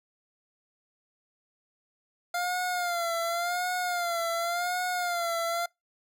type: tone with vibrato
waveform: 25% pulse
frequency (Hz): 698.5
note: F5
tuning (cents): 0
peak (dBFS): -24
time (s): 2.34-5.66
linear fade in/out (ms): 5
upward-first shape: sine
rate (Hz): 0.9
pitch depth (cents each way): 68
effects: noise-tail reverb RT60 0.2 s tail -26 dB re dry